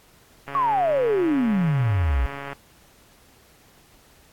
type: click train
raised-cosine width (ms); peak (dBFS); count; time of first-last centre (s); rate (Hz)
0.5; -19; 288; 0.48-2.53; 140
type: exponential sweep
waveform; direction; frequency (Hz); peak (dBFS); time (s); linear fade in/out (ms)
sine; down; 1145 to 57.6; -18; 0.55-2.26; 0
effects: pink hiss -55 dBFS RMS until 4.32 s + AAC 64 kbps